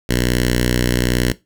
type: tone with notch filter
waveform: 5% pulse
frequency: 61.2 Hz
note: B1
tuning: 15 cents flat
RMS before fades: -17 dBFS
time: 0.09-1.32 s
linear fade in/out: 5 ms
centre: 760 Hz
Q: 0.66
effects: noise-tail reverb RT60 0.2 s tail -17 dB re dry